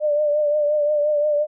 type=tone with vibrato; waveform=sine; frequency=595 Hz; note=D5; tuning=22 cents sharp; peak=-16 dBFS; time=0-1.47 s; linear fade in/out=50 ms; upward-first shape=triangle; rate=5.7 Hz; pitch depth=46 cents each way; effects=none